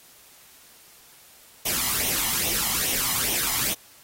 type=noise with flanger; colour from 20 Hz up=white; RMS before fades=-25 dBFS; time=1.65-3.74 s; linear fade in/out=10 ms; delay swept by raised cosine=0.32 to 1 ms; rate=2.4 Hz; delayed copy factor=+0.65; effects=white hiss -52 dBFS RMS until 4.03 s + AAC 48 kbps